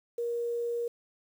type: tone with quantisation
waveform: sine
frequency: 472.4 Hz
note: A#4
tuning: 23 cents sharp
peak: -29 dBFS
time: 0.18-0.88 s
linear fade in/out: 5 ms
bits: 9
effects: none